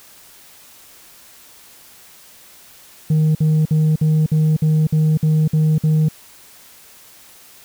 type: tone bursts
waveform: sine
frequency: 155.56 Hz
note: D#3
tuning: in tune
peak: -9 dBFS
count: 10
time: 3.1-6.086 s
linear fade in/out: 5 ms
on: 250 ms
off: 54 ms
effects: tanh soft clip ceiling -11 dBFS + white hiss -45 dBFS RMS until 7.64 s